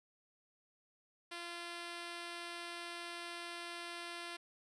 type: tone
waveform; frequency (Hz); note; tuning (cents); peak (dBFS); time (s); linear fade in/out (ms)
5% pulse; 344.5; F4; -24; -32; 1.31-4.37; 10
effects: resampled to 22050 Hz